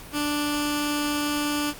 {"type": "tone with notch filter", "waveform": "15% pulse", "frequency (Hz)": 293.7, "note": "D4", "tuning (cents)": 0, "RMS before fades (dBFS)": -26, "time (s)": [0.12, 1.74], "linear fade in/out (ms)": 50, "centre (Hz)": 690, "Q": 0.77, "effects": ["pink hiss -42 dBFS RMS until 1.79 s", "Opus 48 kbps"]}